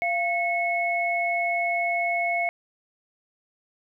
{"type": "tone pair together", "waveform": "sine", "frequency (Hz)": [691, 2194], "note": ["F5", "C#7"], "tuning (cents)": [-19, -18], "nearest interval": "octave + minor sixth", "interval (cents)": 2001, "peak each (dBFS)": -25, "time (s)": [0.02, 2.49], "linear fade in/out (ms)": 0, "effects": ["10-bit"]}